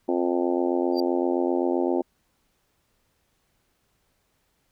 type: harmonic tone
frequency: 87.7 Hz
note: F2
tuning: 8 cents sharp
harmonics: 3 / 4 / 5 / 6 / 7 / 8 / 9 / 10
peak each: -27 / -24 / -33 / -31 / -32 / -38 / -34 / -38 dBFS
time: 0.08-2.02 s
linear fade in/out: 10 ms
type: tone with exponential growth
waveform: triangle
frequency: 4699 Hz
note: D8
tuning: in tune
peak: -25 dBFS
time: 0.92-1 s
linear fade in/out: 2 ms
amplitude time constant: 17 ms
effects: pink hiss -70 dBFS RMS until 4.71 s